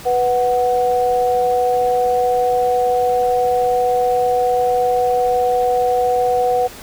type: tone pair together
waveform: sine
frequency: 493.9 / 740 Hz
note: B4 / F#5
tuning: 0 / 0 cents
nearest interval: perfect fifth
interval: 700 cents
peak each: -16 dBFS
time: 0.05-6.68 s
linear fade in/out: 20 ms
effects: pink hiss -36 dBFS RMS until 6.82 s